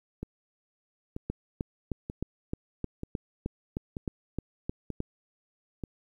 two click trains, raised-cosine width 3 ms, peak -18 / -22 dBFS, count 13 / 7, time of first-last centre 1.3-5.004 / 0.23-5.837 s, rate 3.24 / 1.07 Hz, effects 10-bit

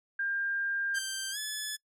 sine tone, 1600 Hz, G6, 35 cents sharp, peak -29 dBFS, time 0.19-0.99 s, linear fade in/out 5 ms
10% pulse tone with pitch glide, 1568 to 1719.8 Hz, G6 to A6, 0 to -40 cents, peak -25 dBFS, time 0.94-1.77 s, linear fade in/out 20 ms, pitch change +160 cents, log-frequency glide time 1.31-1.38 s
effects noise-tail reverb RT60 0.1 s tail -24 dB re dry

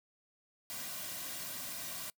white noise with comb filter, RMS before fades -42 dBFS, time 0.7-2.1 s, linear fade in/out 0 ms, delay 2.3 ms, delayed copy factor -0.65, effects noise-tail reverb RT60 0.1 s tail -25 dB re dry

